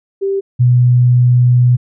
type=tone pair in turn; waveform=sine; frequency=392 / 123.47 Hz; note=G4 / B2; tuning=0 / 0 cents; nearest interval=octave + minor sixth; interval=2000 cents; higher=first; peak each=-13 / -6 dBFS; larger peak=second; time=0.21-0.41 / 0.59-1.77 s; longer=second; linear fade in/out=20 ms; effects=none